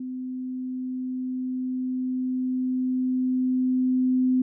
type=tone with level ramp; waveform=sine; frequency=255.6 Hz; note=C4; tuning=40 cents flat; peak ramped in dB=-30 to -18 dBFS; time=0-4.42 s; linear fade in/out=5 ms; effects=none